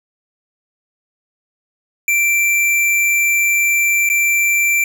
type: tone with dropouts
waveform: square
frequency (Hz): 2349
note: D7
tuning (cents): 0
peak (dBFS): -13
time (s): 2.08-4.84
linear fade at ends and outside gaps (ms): 2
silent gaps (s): 4.091-4.099
effects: none